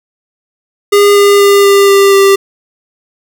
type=tone with pitch steps; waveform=square; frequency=407.1 / 404.3 / 401.5 / 398.7 / 396 / 393.2 Hz; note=G#4 / G#4 / G4 / G4 / G4 / G4; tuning=-35 / -46 / +41 / +29 / +18 / +5 cents; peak=-4 dBFS; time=0.92-2.36 s; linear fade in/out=10 ms; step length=240 ms; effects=none